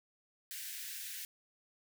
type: high-pass noise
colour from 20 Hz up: white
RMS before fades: -44 dBFS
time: 0.51-1.25 s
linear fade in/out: 0 ms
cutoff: 1500 Hz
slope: 96 dB/octave
effects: none